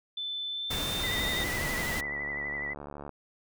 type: tone with pitch glide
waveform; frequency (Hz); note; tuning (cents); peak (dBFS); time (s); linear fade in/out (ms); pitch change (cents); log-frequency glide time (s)
sine; 3520 to 3661; A7 to A#7; 0 to -32; -32; 0.17-1.44; 5; +68; 0.5-1.32
type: noise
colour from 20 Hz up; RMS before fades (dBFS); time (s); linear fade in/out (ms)
pink; -34; 0.7-2.01; 10
type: tone with vibrato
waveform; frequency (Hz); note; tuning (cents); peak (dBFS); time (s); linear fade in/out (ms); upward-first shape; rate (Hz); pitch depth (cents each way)
sine; 1978; B6; +2; -32; 1.03-2.74; 10; triangle; 12; 54
type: click train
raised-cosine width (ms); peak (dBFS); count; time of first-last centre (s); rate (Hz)
1; -27; 142; 1.14-3.093; 72.2
effects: none